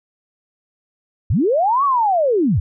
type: linear two-way sweep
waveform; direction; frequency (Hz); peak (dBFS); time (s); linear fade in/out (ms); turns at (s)
sine; up then down; 64.9 to 1158 to 64.9; -13; 1.3-2.6; 5; 1.84
effects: none